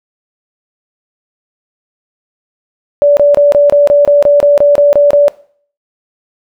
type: tone bursts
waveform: sine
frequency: 578 Hz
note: D5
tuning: 28 cents flat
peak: -3 dBFS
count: 13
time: 3.02-5.282 s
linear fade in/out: 0 ms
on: 150 ms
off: 26 ms
effects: noise-tail reverb RT60 0.5 s tail -19 dB re dry